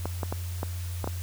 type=clicks; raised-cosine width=1 ms; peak=-16 dBFS; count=6; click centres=0.056 / 0.232 / 0.325 / 0.631 / 1.043 / 1.075 s; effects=added 88 Hz sine -31 dBFS peak until 1.22 s + white hiss -45 dBFS RMS until 1.22 s